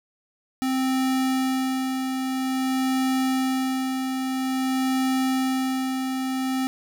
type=tone with tremolo; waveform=square; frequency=261.6 Hz; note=C4; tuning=in tune; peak=-21 dBFS; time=0.62-6.67 s; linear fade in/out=0 ms; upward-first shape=sine; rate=0.5 Hz; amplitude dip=40%; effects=none